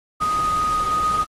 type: tone in noise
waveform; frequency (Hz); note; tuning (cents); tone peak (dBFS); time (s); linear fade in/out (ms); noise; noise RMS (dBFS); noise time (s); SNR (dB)
sine; 1244.5; D#6; 0; -18; 0.2-1.25; 20; pink; -33; 0.2-1.25; +12
effects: low-pass 11000 Hz 12 dB/octave + AAC 32 kbps